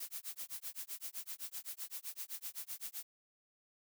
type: noise with tremolo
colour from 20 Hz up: blue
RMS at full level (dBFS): -42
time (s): 0-3.03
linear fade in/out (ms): 5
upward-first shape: sine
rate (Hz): 7.8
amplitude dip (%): 100
effects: none